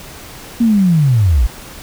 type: linear sweep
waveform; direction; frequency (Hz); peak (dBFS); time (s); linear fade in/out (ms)
sine; down; 240 to 49; -8; 0.6-1.47; 10
effects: pink hiss -34 dBFS RMS until 1.82 s